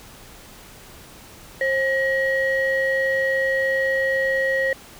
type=tone pair together; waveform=sine; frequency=532.9 / 1899 Hz; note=C5 / A#6; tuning=+32 / +32 cents; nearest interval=octave + minor seventh; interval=2200 cents; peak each=-20 dBFS; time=1.61-4.73 s; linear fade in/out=2 ms; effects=tanh soft clip ceiling -13 dBFS + pink hiss -44 dBFS RMS until 4.99 s